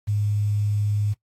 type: tone with quantisation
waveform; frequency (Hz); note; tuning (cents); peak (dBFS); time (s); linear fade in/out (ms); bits
sine; 103.83; G#2; 0; -20; 0.07-1.14; 20; 8
effects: noise-tail reverb RT60 0.1 s tail -19 dB re dry + AAC 48 kbps